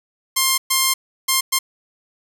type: tone bursts at uneven times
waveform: 5% pulse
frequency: 1058 Hz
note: C6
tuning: 19 cents sharp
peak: -3 dBFS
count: 4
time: 0.36-0.58 / 0.7-0.94 / 1.28-1.41 / 1.52-1.59 s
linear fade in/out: 10 ms
effects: none